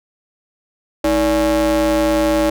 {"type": "ring-modulated tone", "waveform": "square", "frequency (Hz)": 130.81, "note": "C3", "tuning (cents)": 0, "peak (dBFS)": -11, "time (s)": [1.04, 2.5], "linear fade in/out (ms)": 5, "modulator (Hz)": 448, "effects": []}